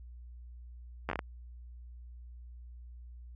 slowing click train, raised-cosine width 0.5 ms, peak -18 dBFS, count 6, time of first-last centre 1.09-1.191 s, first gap 10 ms, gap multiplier 1.36, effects added 60 Hz sine -46 dBFS peak until 3.35 s

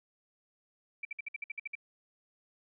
sine tone bursts, 2329 Hz, D7, 15 cents flat, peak -35 dBFS, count 10, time 1.03-1.753 s, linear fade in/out 5 ms, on 21 ms, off 57 ms, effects none

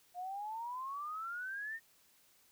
sine exponential sweep, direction up, 702 to 1853 Hz, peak -39 dBFS, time 0.14-1.8 s, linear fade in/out 50 ms, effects white hiss -68 dBFS RMS until 2.51 s

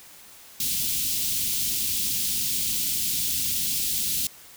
white band-stop noise, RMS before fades -26 dBFS, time 0.6-4.27 s, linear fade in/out 2 ms, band 270 to 2900 Hz, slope 24 dB/octave, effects white hiss -48 dBFS RMS until 4.56 s

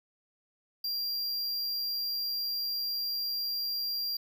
square tone, 4758 Hz, D8, 22 cents sharp, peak -31 dBFS, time 0.84-4.17 s, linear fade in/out 5 ms, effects none

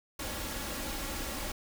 pink noise with comb filter, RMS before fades -37 dBFS, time 0.19-1.52 s, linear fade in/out 5 ms, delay 3.6 ms, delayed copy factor +0.55, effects none

